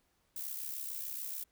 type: noise with amplitude modulation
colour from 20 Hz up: violet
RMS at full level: -38 dBFS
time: 0.36-1.44 s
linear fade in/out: 5 ms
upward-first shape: sine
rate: 66.8 Hz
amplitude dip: 60%
effects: pink hiss -75 dBFS RMS until 1.51 s